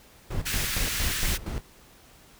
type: noise with tremolo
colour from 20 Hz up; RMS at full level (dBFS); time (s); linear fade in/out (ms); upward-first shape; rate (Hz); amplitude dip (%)
brown; -28; 0.3-1.61; 10; square; 4.3; 70
type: high-pass noise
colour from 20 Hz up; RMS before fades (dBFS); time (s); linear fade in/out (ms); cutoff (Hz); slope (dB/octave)
pink; -30; 0.45-1.38; 20; 1500; 24
effects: pink hiss -54 dBFS RMS until 2.39 s